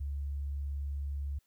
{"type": "tone", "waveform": "sine", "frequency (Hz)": 70.6, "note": "C#2", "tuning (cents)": 32, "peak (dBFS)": -33, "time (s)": [0, 1.39], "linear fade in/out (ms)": 10, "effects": ["white hiss -75 dBFS RMS until 1.46 s"]}